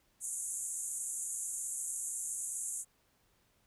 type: band-pass noise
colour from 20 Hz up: pink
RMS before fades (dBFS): -39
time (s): 0.2-2.85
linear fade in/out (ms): 50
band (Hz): 6700 to 11000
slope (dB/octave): 96
effects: pink hiss -72 dBFS RMS until 3.66 s